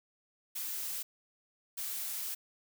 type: noise bursts at uneven times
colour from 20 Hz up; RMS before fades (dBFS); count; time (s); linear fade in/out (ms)
blue; -38; 2; 0.55-1.03 / 1.77-2.35; 10
effects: none